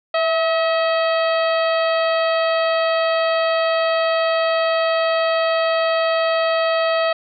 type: harmonic tone with a mistuned harmonic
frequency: 641 Hz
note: E5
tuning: 49 cents flat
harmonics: 1 / 2 / 3 / 4 / 5 / 6 / 7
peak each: -17 / -23 / -27 / -29 / -31 / -33 / -34 dBFS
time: 0.14-7.13 s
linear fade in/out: 5 ms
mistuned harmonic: 1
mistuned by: +39 cents
effects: none